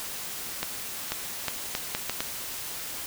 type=accelerating click train; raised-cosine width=0.2 ms; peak=-10 dBFS; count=7; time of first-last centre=0.63-2.205 s; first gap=490 ms; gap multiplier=0.74; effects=white hiss -36 dBFS RMS until 3.06 s